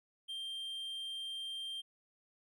triangle tone, 3170 Hz, G7, 19 cents sharp, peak -38 dBFS, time 0.28-1.82 s, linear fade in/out 20 ms, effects none

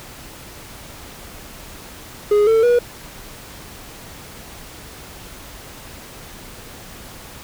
triangle tone with pitch steps, 415.3 / 447.7 / 482.6 Hz, G#4 / A4 / B4, 0 / +30 / -40 cents, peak -9 dBFS, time 2.31-2.79 s, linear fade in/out 5 ms, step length 160 ms, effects pink hiss -38 dBFS RMS until 7.43 s

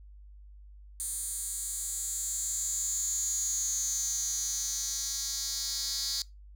10% pulse tone with high-pass filter sweep, 273.9 Hz, C#4, 21 cents flat, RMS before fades -33 dBFS, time 1-6.22 s, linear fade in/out 0 ms, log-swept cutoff 8700 to 5000 Hz, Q 7.1, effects noise-tail reverb RT60 0.2 s tail -21 dB re dry + added 50 Hz sine -48 dBFS peak until 6.55 s

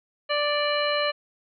harmonic tone, 587.3 Hz, D5, in tune, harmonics 1 / 2 / 3 / 4 / 5 / 7, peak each -25 / -29 / -31 / -32 / -31 / -32 dBFS, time 0.29-1.12 s, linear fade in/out 20 ms, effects none

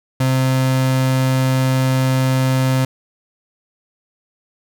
35% pulse tone, 130.81 Hz, C3, in tune, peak -12 dBFS, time 0.2-2.85 s, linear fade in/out 5 ms, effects none

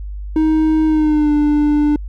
triangle tone with pitch glide, 313.7 to 296.1 Hz, D#4 to D4, +14 to +14 cents, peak -9 dBFS, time 0.36-1.96 s, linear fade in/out 2 ms, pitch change -100 cents, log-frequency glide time 0.86-1.32 s, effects added 50 Hz sine -24 dBFS peak until 2.08 s

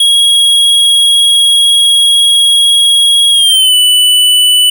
square tone with pitch glide, 3306 to 2980 Hz, G#7 to F#7, -9 to +12 cents, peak -5 dBFS, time 0-4.7 s, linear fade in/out 5 ms, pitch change -179 cents, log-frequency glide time 3.32-3.74 s, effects 7-bit

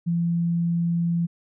sine tone, 170 Hz, F3, 46 cents flat, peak -20 dBFS, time 0.06-1.27 s, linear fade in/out 20 ms, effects none

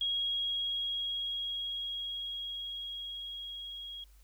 sine tone with level ramp, 3294 Hz, G#7, 15 cents flat, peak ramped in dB -29 to -41 dBFS, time 0.01-4.04 s, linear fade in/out 2 ms, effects added 50 Hz sine -56 dBFS peak until 4.23 s + white hiss -68 dBFS RMS until 4.23 s

